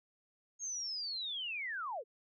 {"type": "linear sweep", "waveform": "sine", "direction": "down", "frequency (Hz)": [6590, 396.3], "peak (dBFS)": -37, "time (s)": [0.59, 2.04], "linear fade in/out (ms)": 50, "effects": []}